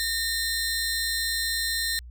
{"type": "tone pair together", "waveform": "sawtooth", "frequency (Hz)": [1828, 4104], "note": ["A#6", "C8"], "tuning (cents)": [-34, -34], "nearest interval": "octave + major second", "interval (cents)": 1400, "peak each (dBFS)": -25, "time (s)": [0, 1.99], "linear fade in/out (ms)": 0, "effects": ["added 60 Hz sine -40 dBFS peak until 2.1 s"]}